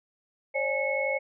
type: tone cluster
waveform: sine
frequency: 539 / 590 / 838 / 2192 Hz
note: C#5 / D5 / G#5 / C#7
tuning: -49 / +8 / +15 / -20 cents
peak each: -29 / -32 / -37 / -29 dBFS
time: 0.54-1.19 s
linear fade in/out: 20 ms
effects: none